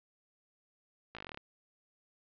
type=slowing click train; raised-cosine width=0.3 ms; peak=-27 dBFS; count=11; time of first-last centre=1.15-1.374 s; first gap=17 ms; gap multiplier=1.06; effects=low-pass 4000 Hz 12 dB/octave